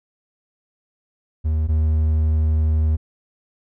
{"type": "tone pair in turn", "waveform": "triangle", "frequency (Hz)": [78, 78], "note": ["D#2", "D#2"], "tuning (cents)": [5, 5], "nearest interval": "unison", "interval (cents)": 0, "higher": "neither", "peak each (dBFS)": [-15, -13], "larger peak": "second", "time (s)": [[1.44, 1.68], [1.68, 2.97]], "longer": "second", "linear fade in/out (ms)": 20, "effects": []}